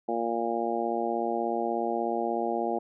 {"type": "harmonic tone", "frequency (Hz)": 116.54, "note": "A#2", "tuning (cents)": 0, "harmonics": [2, 3, 4, 5, 6, 7], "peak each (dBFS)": [-35, -32, -34, -35, -32, -33], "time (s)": [0.08, 2.79], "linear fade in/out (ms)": 10, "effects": []}